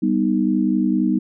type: chord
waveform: sine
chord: G augmented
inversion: none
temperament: equal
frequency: 196 / 246.9 / 311.1 Hz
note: G3 / B3 / D#4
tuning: 0 / 0 / 0 cents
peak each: -20 dBFS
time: 0.02-1.19 s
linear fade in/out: 10 ms
effects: none